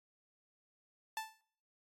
sawtooth tone with exponential decay, 880 Hz, A5, in tune, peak -31 dBFS, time 1.17-1.41 s, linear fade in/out 1 ms, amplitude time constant 52 ms, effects noise-tail reverb RT60 0.6 s tail -23 dB re dry + AAC 48 kbps

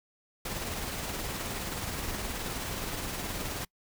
pink noise with tremolo, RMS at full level -34 dBFS, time 0.45-3.65 s, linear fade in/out 5 ms, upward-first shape triangle, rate 19 Hz, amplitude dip 35%, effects noise-tail reverb RT60 0.1 s tail -25 dB re dry

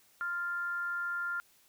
sine tone with frequency modulation, 1396.9 Hz, F6, in tune, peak -32 dBFS, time 0.21-1.4 s, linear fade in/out 0 ms, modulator 356 Hz, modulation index 0.29, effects white hiss -65 dBFS RMS until 1.68 s

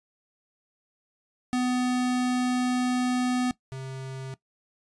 square tone pair in turn, 250 / 132.66 Hz, B3 / C3, +21 / +24 cents, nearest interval major seventh, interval 1097 cents, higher first, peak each -24 / -35 dBFS, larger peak first, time 1.53-3.51 / 3.72-4.34 s, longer first, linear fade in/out 0 ms, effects noise-tail reverb RT60 0.1 s tail -18 dB re dry + resampled to 22050 Hz

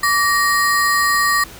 square ring-modulated tone, 1513 Hz, F#6, 38 cents sharp, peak -11 dBFS, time 0.03-1.44 s, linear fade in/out 5 ms, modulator 357 Hz, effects pink hiss -38 dBFS RMS until 1.59 s

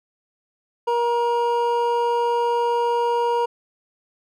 triangle tone pair together, 473.8 / 947.6 Hz, A#4 / A#5, +28 / +28 cents, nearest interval octave, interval 1200 cents, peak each -19 dBFS, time 0.87-3.46 s, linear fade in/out 10 ms, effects none

